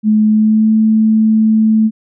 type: tone with pitch glide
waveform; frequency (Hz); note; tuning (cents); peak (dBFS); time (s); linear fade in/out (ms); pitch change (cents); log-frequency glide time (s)
sine; 214.5 to 218.9; A3 to A3; -44 to -9; -7; 0.03-1.91; 50; +35; 0.26-0.72
effects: none